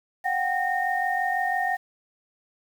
sine tone cluster, 730 / 776 / 1840 Hz, F#5 / G5 / A#6, -24 / -18 / -23 cents, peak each -27 dBFS, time 0.24-1.77 s, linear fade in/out 20 ms, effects 8-bit

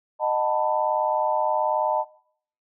sine chord, B dominant seventh, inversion first, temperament just, 617.4 / 740.8 / 889 / 987.8 Hz, D#5 / F#5 / A5 / B5, -14 / +2 / +18 / 0 cents, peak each -24 / -29 / -24 / -29 dBFS, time 0.19-2.05 s, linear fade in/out 50 ms, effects noise-tail reverb RT60 0.6 s tail -20 dB re dry

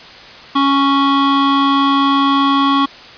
square tone pair together, 277.2 / 1108.8 Hz, C#4 / C#6, 0 / 0 cents, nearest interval 2 octaves, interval 2400 cents, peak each -14 dBFS, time 0.55-2.86 s, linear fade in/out 10 ms, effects white hiss -36 dBFS RMS until 3.17 s + resampled to 11025 Hz

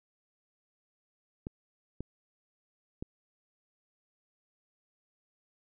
clicks, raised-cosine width 3 ms, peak -24 dBFS, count 3, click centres 1.469 / 2.006 / 3.025 s, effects none

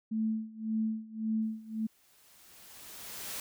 sine tone with tremolo, 220 Hz, A3, in tune, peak -27 dBFS, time 0.11-1.87 s, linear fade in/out 10 ms, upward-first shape sine, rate 1.8 Hz, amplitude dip 90%
white noise with exponential growth, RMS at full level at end -38 dBFS, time 1.42-3.4 s, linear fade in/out 2 ms, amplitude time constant 430 ms
effects none

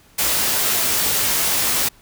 white noise with comb filter, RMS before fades -19 dBFS, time 0.18-1.89 s, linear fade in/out 10 ms, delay 18 ms, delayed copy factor +0.55, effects pink hiss -52 dBFS RMS until 2.01 s

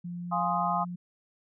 sine tone with pitch glide, 174.61 to 176.74 Hz, F3 to F3, 0 to +21 cents, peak -34 dBFS, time 0.04-0.96 s, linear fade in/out 10 ms, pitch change +21 cents, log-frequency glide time 0.2-0.45 s
sine chord, F minor seventh, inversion none, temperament equal, 698.5 / 830.6 / 1046.5 / 1244.5 Hz, F5 / Ab5 / C6 / Eb6, 0 / 0 / 0 / 0 cents, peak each -31 dBFS, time 0.31-0.85 s, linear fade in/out 20 ms
effects none

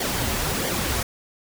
pink noise with flanger, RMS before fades -25 dBFS, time 0-1.03 s, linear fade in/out 5 ms, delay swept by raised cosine 0.75 to 6.65 ms, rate 1.5 Hz, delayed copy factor -0.7, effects none

